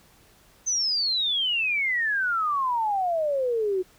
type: exponential sweep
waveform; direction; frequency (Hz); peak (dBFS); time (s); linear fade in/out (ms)
sine; down; 6250 to 360.5; -22; 0.66-3.83; 20
effects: pink hiss -57 dBFS RMS until 3.98 s